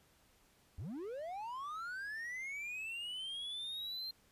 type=linear sweep; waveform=triangle; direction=up; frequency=65.41 to 4186 Hz; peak=-39 dBFS; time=0.78-4.11 s; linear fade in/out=5 ms; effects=pink hiss -69 dBFS RMS until 4.31 s + resampled to 32000 Hz